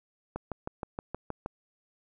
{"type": "click train", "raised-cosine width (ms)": 1, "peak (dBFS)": -20, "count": 8, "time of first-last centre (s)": [0.36, 1.461], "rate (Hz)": 6.36, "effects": []}